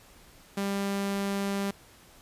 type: tone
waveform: sawtooth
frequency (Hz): 198.5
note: G3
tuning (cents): +22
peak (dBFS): -24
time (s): 0.57-1.71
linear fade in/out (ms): 5
effects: pink hiss -55 dBFS RMS until 2.21 s + resampled to 32000 Hz